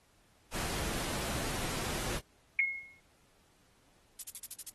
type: noise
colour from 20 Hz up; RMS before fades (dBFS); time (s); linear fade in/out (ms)
pink; -37; 0.51-2.21; 50
type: tone with exponential decay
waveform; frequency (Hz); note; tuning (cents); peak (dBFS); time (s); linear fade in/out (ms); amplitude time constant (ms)
sine; 2164; C#7; -42; -23; 2.59-3; 2; 88
type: noise bursts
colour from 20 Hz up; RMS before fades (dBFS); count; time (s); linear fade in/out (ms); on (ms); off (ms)
violet; -37; 7; 4.19-4.698; 5; 34; 45
effects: pink hiss -68 dBFS RMS until 4.74 s + AAC 32 kbps